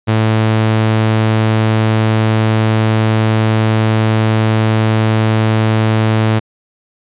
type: tone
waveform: sawtooth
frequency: 110 Hz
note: A2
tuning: in tune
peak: -6 dBFS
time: 0.07-6.4 s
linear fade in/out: 20 ms
effects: resampled to 8000 Hz

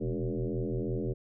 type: tone with frequency modulation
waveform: sine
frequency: 127.3 Hz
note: C3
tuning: 47 cents flat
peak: -29 dBFS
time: 0-1.14 s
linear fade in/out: 20 ms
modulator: 82.9 Hz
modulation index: 4.3
effects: none

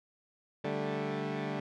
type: chord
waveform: 15% pulse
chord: D suspended fourth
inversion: none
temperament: equal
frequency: 146.83 / 196 / 220 Hz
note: D3 / G3 / A3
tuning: 0 / 0 / 0 cents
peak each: -30 / -31 / -32 dBFS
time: 0.64-1.6 s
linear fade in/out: 5 ms
effects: low-pass 3000 Hz 12 dB/octave

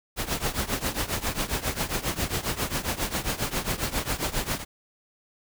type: noise with tremolo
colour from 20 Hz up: pink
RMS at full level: -25 dBFS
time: 0.16-4.65 s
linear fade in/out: 50 ms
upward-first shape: triangle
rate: 7.4 Hz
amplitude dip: 90%
effects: none

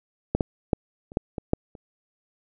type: clicks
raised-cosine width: 2 ms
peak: -8 / -8 / -6 / -28 / -8 / -17 / -6 / -29 dBFS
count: 8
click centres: 0.35 / 0.408 / 0.732 / 1.119 / 1.171 / 1.382 / 1.534 / 1.752 s
effects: none

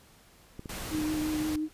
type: clicks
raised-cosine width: 3 ms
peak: -27 dBFS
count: 7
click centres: 0.594 / 0.658 / 0.949 / 0.985 / 1.015 / 1.143 / 1.217 s
type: noise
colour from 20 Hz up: pink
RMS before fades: -38 dBFS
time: 0.69-1.56 s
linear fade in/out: 5 ms
type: tone with vibrato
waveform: sine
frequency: 307.7 Hz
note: D#4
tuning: 19 cents flat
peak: -28 dBFS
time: 0.9-1.69 s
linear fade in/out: 50 ms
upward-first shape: sine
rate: 5.7 Hz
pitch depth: 18 cents each way
effects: pink hiss -58 dBFS RMS until 1.73 s + resampled to 32000 Hz

